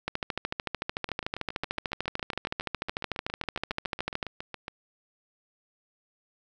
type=two click trains; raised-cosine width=0.3 ms; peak=-20 / -13 dBFS; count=27 / 57; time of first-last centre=1.09-4.681 / 0.08-4.228 s; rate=7.24 / 13.5 Hz; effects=none